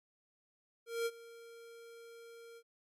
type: tone with ADSR envelope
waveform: square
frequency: 463.7 Hz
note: A#4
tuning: 9 cents flat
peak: -32 dBFS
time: 0.86-2.63 s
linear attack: 200 ms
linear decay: 44 ms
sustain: -20 dB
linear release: 59 ms
effects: MP3 64 kbps